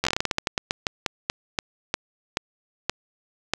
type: slowing click train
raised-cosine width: 0.2 ms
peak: -5 dBFS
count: 22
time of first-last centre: 0.04-3.536 s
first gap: 12 ms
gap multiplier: 1.22
effects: none